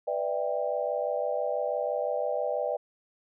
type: chord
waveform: sine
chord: E minor seventh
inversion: second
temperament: just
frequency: 494.4 / 593.3 / 659.3 / 791.1 Hz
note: B4 / D5 / E5 / G5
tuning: +2 / +18 / 0 / +16 cents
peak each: -32 / -30 / -34 / -35 dBFS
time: 0.07-2.77 s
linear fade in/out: 10 ms
effects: none